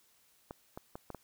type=clicks; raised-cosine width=1 ms; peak=-28 dBFS; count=5; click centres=0.509 / 0.775 / 0.955 / 1.103 / 1.147 s; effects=white hiss -68 dBFS RMS until 1.23 s